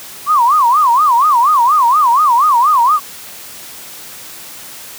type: tone with vibrato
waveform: sine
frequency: 1078 Hz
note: C#6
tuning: 49 cents flat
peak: -7 dBFS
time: 0.26-3 s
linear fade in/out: 50 ms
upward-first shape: sine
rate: 4.2 Hz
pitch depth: 260 cents each way
effects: white hiss -32 dBFS RMS until 4.98 s + high-pass 80 Hz 12 dB/octave